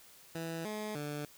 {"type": "tone with pitch steps", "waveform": "15% pulse", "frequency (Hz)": [164.6, 213, 147.4], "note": ["E3", "G#3", "D3"], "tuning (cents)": [-2, 44, 7], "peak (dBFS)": -31, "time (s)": [0.35, 1.25], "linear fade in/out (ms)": 2, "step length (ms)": 300, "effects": ["white hiss -58 dBFS RMS until 1.37 s"]}